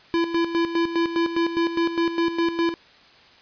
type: tone with tremolo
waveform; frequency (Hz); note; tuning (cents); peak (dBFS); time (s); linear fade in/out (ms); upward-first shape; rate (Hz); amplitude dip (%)
square; 336; E4; +33; -19; 0.14-2.74; 0; square; 4.9; 65
effects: white hiss -51 dBFS RMS until 3.41 s + resampled to 11025 Hz